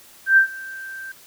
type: tone with ADSR envelope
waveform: sine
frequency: 1568 Hz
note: G6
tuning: in tune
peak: -8 dBFS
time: 0.26-1.12 s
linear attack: 110 ms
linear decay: 99 ms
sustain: -23 dB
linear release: 6 ms
effects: white hiss -48 dBFS RMS until 1.26 s